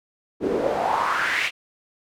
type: noise with band-pass filter sweep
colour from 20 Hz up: pink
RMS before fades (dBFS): -23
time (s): 0.4-1.51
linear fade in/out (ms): 50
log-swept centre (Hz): 320 to 2600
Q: 4.3
effects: none